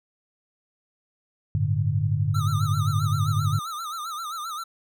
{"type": "chord", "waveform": "sine", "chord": "G suspended second", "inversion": "none", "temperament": "equal", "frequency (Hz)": [98, 110, 146.83], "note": ["G2", "A2", "D3"], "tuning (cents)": [0, 0, 0], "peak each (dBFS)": -25, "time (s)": [1.55, 3.59], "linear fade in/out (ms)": 0}
{"type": "tone with vibrato", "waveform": "square", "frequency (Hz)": 1276, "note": "D#6", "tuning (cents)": 43, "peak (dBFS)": -31, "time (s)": [2.34, 4.64], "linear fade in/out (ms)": 10, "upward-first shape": "sine", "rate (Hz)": 7.6, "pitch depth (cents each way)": 120}
{"effects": []}